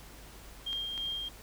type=tone with tremolo; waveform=sine; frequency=3207 Hz; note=G7; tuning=39 cents sharp; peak=-32 dBFS; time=0.66-1.29 s; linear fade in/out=10 ms; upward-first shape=sine; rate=3 Hz; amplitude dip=30%
type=clicks; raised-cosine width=0.2 ms; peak=-26 dBFS; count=2; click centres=0.73 / 0.978 s
effects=added 50 Hz sine -51 dBFS peak until 1.42 s + pink hiss -52 dBFS RMS until 1.42 s